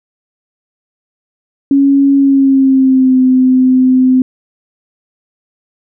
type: tone with pitch glide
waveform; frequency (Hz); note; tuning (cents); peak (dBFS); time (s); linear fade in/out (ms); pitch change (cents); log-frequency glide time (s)
sine; 277.2 to 257.1; C#4 to C4; 0 to -30; -5; 1.71-4.22; 2; -130; 2.16-3.19
effects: none